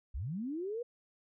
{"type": "linear sweep", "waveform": "sine", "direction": "up", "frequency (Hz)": [46.64, 493.9], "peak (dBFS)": -35, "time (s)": [0.14, 0.83], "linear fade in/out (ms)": 10, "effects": []}